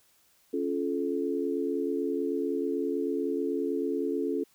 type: chord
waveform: sine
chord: Db augmented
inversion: none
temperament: just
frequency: 277.2 / 346.5 / 433.1 Hz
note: Db4 / F4 / A4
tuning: 0 / -14 / -27 cents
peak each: -31 / -32 / -31 dBFS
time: 0.53-4.44 s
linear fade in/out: 10 ms
effects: white hiss -65 dBFS RMS until 4.54 s